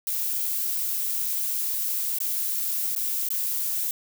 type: noise with dropouts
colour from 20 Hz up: violet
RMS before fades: -27 dBFS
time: 0.07-3.91 s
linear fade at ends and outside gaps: 1 ms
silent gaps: 2.186-2.203 / 2.951-2.962 / 3.288-3.304 s
effects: none